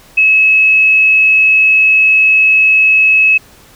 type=tone; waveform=sine; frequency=2580 Hz; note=E7; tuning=38 cents flat; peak=-5 dBFS; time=0.17-3.38 s; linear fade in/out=10 ms; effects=pink hiss -42 dBFS RMS until 3.75 s